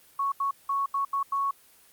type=tone bursts at uneven times; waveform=sine; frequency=1108.7 Hz; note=C#6; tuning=in tune; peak=-24 dBFS; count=6; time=0.19-0.32 / 0.4-0.51 / 0.69-0.86 / 0.94-1.05 / 1.13-1.23 / 1.32-1.51 s; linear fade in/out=5 ms; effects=white hiss -57 dBFS RMS until 1.92 s + Opus 24 kbps